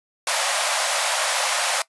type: high-pass noise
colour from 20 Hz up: pink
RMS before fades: -22 dBFS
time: 0.27-1.82 s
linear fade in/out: 2 ms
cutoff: 540 Hz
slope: 96 dB/octave
effects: noise-tail reverb RT60 0.1 s tail -19 dB re dry + resampled to 24000 Hz